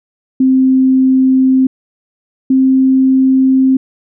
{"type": "tone pair in turn", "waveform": "sine", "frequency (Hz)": [261.6, 263.3], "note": ["C4", "C4"], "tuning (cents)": [0, 11], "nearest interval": "unison", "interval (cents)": 11, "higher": "second", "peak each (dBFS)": -6, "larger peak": "neither", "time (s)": [[0.4, 1.67], [2.5, 3.77]], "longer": "neither", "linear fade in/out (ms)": 5, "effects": []}